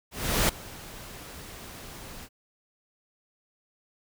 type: noise with ADSR envelope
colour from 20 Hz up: pink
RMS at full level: -22 dBFS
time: 0.11-2.29 s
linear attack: 380 ms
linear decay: 5 ms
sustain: -21 dB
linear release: 55 ms
effects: none